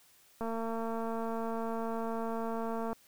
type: click train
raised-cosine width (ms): 1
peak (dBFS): -24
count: 573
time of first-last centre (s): 0.41-2.93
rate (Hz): 227
effects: white hiss -63 dBFS RMS until 3.07 s